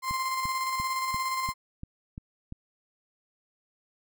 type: tone with tremolo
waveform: 35% pulse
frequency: 1046.5 Hz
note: C6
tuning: in tune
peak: -25 dBFS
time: 0.02-1.54 s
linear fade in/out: 50 ms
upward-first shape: square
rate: 17 Hz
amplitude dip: 30%
type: click train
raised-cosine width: 5 ms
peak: -26 dBFS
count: 8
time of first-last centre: 0.11-2.524 s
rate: 2.9 Hz
effects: none